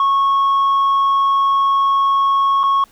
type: tone with dropouts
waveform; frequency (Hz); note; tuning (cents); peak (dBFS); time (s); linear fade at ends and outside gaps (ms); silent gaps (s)
sine; 1100; C#6; -14; -9; 0-2.84; 2; 2.633-2.637
effects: tanh soft clip ceiling -11 dBFS + pink hiss -51 dBFS RMS until 2.91 s